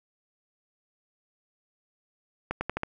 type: accelerating click train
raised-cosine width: 0.5 ms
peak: -14 dBFS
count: 5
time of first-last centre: 2.51-2.834 s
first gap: 100 ms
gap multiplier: 0.86
effects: none